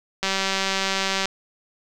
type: click train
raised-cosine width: 0.2 ms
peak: -6 dBFS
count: 199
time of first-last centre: 0.23-1.256 s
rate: 193 Hz
effects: none